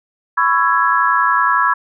sine chord, C# minor seventh, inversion third, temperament just, 997.9 / 1108.7 / 1330.5 / 1663.1 Hz, B5 / C#6 / E6 / G#6, +18 / 0 / +16 / +2 cents, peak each -17 dBFS, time 0.37-1.74 s, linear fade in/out 10 ms, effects none

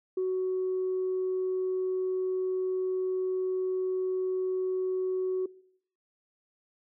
sine tone, 372.3 Hz, F#4, 11 cents sharp, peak -25 dBFS, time 0.17-5.46 s, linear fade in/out 5 ms, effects noise-tail reverb RT60 0.7 s tail -23 dB re dry + tanh soft clip ceiling -23 dBFS

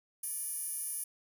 15% pulse tone with high-pass filter, 587.3 Hz, D5, in tune, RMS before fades -38 dBFS, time 0.23-1.04 s, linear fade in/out 5 ms, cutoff 11000 Hz, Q 4.4, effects none

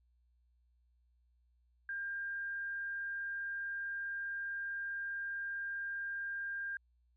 sine tone with frequency modulation, 1600 Hz, G6, 35 cents sharp, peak -37 dBFS, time 1.89-6.77 s, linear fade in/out 2 ms, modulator 35.3 Hz, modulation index 0.23, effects added 60 Hz sine -69 dBFS peak until 7.16 s

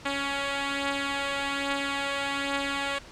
5% pulse beating tone pair, 278.6 / 279.8 Hz, C#4 / C#4, +9 / +16 cents, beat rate 1.2 Hz, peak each -17 / -23 dBFS, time 0.05-2.99 s, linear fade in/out 10 ms, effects pink hiss -47 dBFS RMS until 3.11 s + low-pass 6000 Hz 12 dB/octave

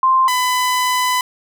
sine / sawtooth tone pair in turn, 1047 / 1002.6 Hz, C6 / B5, +1 / +26 cents, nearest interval minor second, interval 75 cents, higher first, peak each -10 / -11 dBFS, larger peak first, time 0.03-0.28 / 0.28-1.21 s, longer second, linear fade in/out 2 ms, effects none

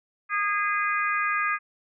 harmonic tone, 410.2 Hz, G#4, 21 cents flat, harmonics 3 / 4 / 5 / 6, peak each -26 / -28 / -30 / -32 dBFS, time 0.29-1.59 s, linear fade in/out 50 ms, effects none

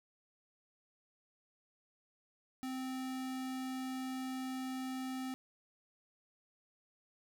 square tone, 259.9 Hz, C4, 11 cents flat, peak -39 dBFS, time 2.63-5.34 s, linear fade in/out 0 ms, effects none

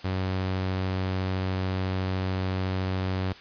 sawtooth tone, 93.8 Hz, F#2, 24 cents sharp, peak -22 dBFS, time 0.04-3.33 s, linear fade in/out 10 ms, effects white hiss -47 dBFS RMS until 3.4 s + resampled to 11025 Hz

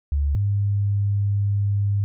sine tone pair in turn, 71.5 / 101.12 Hz, D2 / G#2, -46 / -46 cents, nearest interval tritone, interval 600 cents, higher second, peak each -18 dBFS, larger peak neither, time 0.12-0.35 / 0.35-2.04 s, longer second, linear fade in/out 0 ms, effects none

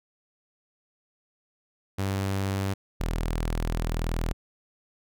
sawtooth tone pair in turn, 97.4 / 40.76 Hz, G2 / E1, -11 / -19 cents, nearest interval octave + minor third, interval 1508 cents, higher first, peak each -22 dBFS, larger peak neither, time 1.98-2.74 / 3-4.33 s, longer second, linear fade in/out 10 ms, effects none

